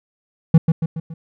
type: tone with echo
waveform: triangle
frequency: 162.1 Hz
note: E3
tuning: 29 cents flat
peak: -3 dBFS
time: 0.54-0.58 s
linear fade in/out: 5 ms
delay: 140 ms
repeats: 4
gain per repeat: -6 dB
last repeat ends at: 1.14 s
effects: none